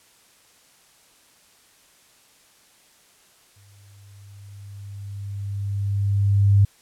sine tone with exponential growth, 100 Hz, G2, 35 cents sharp, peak -11 dBFS, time 3.56-6.65 s, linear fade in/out 5 ms, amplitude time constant 670 ms, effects white hiss -56 dBFS RMS until 6.81 s + low-pass 11000 Hz 12 dB/octave

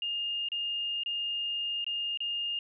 sine tone with dropouts, 2827 Hz, F7, 20 cents sharp, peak -30 dBFS, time 0.02-2.59 s, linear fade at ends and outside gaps 2 ms, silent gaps 0.487-0.518 / 1.035-1.06 / 1.844-1.865 / 2.174-2.204 s, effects none

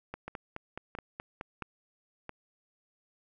two click trains, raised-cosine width 0.5 ms, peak -23 / -24 dBFS, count 8 / 4, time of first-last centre 0.14-1.623 / 0.28-2.293 s, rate 4.72 / 1.49 Hz, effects none

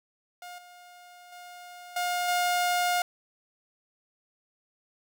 sawtooth tone with level steps, 712 Hz, F5, 33 cents sharp, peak -37 / -45 / -40 / -23 / -20 dBFS, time 0.42-3.02 s, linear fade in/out 2 ms, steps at 0.58 / 1.32 / 1.96 / 2.28 s, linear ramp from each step 5 ms, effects none

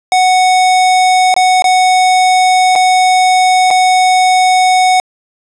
square tone with dropouts, 740 Hz, F#5, in tune, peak -7 dBFS, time 0.12-5 s, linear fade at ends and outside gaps 1 ms, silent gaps 1.341-1.364 / 1.622-1.642 / 2.754-2.759 / 3.705-3.71 s, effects resampled to 22050 Hz + 7-bit

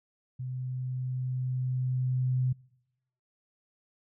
sine tone with level ramp, 127.8 Hz, C3, 40 cents flat, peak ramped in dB -33 to -24 dBFS, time 0.39-2.53 s, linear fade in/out 10 ms, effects noise-tail reverb RT60 0.9 s tail -26 dB re dry

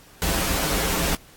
pink noise with comb filter, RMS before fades -23 dBFS, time 0.22-1.15 s, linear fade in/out 0 ms, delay 8.3 ms, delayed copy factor -0.95, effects pink hiss -50 dBFS RMS until 1.36 s + AAC 64 kbps

